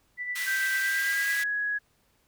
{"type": "tone with tremolo", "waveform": "sine", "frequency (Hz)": 1975.5, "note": "B6", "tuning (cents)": 0, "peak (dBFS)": -28, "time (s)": [0.17, 1.45], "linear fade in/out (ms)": 50, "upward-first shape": "sine", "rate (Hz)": 9, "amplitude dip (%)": 50}
{"type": "high-pass noise", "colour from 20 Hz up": "pink", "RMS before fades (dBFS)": -36, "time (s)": [0.35, 1.44], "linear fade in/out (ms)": 10, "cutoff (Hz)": 1500, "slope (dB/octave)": 24}
{"type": "tone with pitch glide", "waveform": "sine", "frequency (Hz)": [1568, 1670.9], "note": ["G6", "G#6"], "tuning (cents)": [0, 10], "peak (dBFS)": -26, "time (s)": [0.46, 1.79], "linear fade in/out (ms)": 20, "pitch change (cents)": 110, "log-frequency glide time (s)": [0.79, 1.47]}
{"effects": ["pink hiss -68 dBFS RMS until 2.27 s"]}